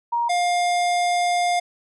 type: tone pair in turn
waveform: sine / square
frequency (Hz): 943 / 706.5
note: A#5 / F5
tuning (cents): +20 / +20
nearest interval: perfect fourth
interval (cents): 500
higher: first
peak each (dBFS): -19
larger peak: neither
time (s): 0.12-0.29 / 0.29-1.6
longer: second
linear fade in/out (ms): 10
effects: resampled to 24000 Hz